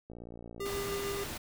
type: click train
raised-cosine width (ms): 2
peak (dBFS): -33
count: 34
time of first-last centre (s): 0.1-0.666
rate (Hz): 58.3
type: tone with tremolo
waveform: square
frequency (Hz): 400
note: G4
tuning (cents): +35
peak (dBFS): -34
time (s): 0.6-1.24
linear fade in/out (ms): 5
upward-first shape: triangle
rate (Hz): 6.7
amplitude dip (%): 30
type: noise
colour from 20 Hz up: pink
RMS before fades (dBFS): -40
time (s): 0.65-1.38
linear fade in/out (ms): 10
effects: none